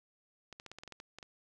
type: clicks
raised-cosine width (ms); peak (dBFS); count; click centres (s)
0.2; -30; 11; 0.527 / 0.599 / 0.663 / 0.716 / 0.786 / 0.835 / 0.877 / 0.923 / 1.001 / 1.186 / 1.228
effects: none